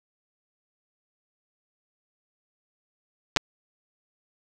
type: clicks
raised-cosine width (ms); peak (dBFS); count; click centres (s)
0.2; -3; 2; 3.363 / 3.37
effects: none